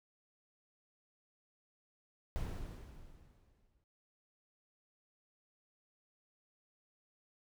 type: noise with exponential decay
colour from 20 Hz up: brown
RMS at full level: -37 dBFS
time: 2.36-3.84 s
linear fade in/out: 0 ms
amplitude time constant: 320 ms
effects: none